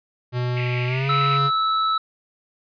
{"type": "tone with pitch glide", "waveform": "square", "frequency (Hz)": [123.47, 139.39], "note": ["B2", "C#3"], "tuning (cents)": [0, 10], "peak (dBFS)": -22, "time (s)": [0.32, 1.51], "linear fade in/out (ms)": 50, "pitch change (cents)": 210, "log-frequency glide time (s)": [0.86, 1.1]}
{"type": "band-pass noise", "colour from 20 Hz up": "white", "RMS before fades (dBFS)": -32, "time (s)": [0.56, 1.39], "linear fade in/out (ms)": 20, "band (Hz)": [2000, 2800], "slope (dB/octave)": 96}
{"type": "tone", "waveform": "square", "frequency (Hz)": 1307, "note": "E6", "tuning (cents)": -15, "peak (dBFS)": -19, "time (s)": [1.09, 1.98], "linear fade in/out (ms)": 5}
{"effects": ["resampled to 11025 Hz"]}